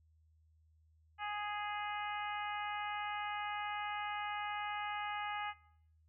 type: harmonic tone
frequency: 415.3 Hz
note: G#4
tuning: in tune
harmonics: 2 / 3 / 4 / 5 / 6 / 7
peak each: -40 / -44 / -46 / -48 / -50 / -51 dBFS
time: 1.18-5.54 s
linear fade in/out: 50 ms
effects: noise-tail reverb RT60 0.7 s tail -21 dB re dry + added 79 Hz sine -66 dBFS peak until 6.08 s